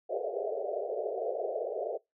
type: band-pass noise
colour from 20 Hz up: pink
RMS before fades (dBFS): -34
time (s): 0.09-1.98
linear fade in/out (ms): 20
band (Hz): 390 to 710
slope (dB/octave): 96
effects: noise-tail reverb RT60 0.2 s tail -25 dB re dry

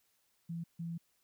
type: tone bursts at uneven times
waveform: sine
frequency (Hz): 167.8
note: E3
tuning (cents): +31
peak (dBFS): -37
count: 2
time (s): 0.49-0.64 / 0.79-0.98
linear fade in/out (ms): 10
effects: white hiss -75 dBFS RMS until 1.23 s

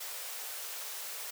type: high-pass noise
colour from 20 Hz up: white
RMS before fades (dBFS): -41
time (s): 0-1.31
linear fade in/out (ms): 10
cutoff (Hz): 430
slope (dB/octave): 48
effects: none

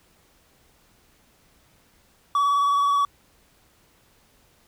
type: tone with vibrato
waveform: triangle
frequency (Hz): 1136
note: C#6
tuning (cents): +42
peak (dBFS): -16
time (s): 2.35-3.05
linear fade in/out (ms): 2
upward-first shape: triangle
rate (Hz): 19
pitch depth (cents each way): 29
effects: pink hiss -60 dBFS RMS until 4.67 s

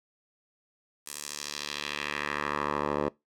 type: tone with band-pass filter sweep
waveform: 10% pulse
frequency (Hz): 73.3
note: D2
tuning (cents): -3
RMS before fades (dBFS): -33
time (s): 1.06-3.09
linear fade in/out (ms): 10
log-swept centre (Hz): 9600 to 610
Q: 1.4
effects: noise-tail reverb RT60 0.2 s tail -22 dB re dry

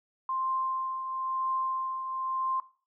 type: tone with tremolo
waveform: sine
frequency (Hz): 1049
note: C6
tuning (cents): +4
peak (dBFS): -26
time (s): 0.29-2.6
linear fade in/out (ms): 2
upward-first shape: triangle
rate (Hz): 1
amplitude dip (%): 55
effects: noise-tail reverb RT60 0.4 s tail -18 dB re dry

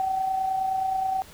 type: tone with amplitude modulation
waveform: sine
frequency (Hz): 763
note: G5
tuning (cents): -47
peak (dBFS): -21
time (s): 0-1.22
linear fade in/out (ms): 0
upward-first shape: sine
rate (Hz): 29.5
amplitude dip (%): 45
effects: pink hiss -48 dBFS RMS until 1.33 s

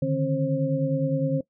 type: tone cluster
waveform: sine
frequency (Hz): 144.9 / 154.7 / 268.2 / 532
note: D3 / D#3 / C4 / C5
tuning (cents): -23 / -10 / +43 / +29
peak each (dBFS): -27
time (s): 0.02-1.41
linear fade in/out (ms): 5
effects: noise-tail reverb RT60 0.1 s tail -20 dB re dry

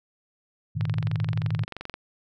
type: chord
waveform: sine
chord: Ab suspended second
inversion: none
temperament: equal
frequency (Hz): 103.83 / 116.54 / 155.56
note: Ab2 / Bb2 / Eb3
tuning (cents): 0 / 0 / 0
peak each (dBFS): -28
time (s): 0.75-1.65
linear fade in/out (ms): 20
type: click train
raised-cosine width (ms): 0.3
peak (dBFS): -19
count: 27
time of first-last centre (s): 0.81-1.94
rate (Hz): 23
effects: none

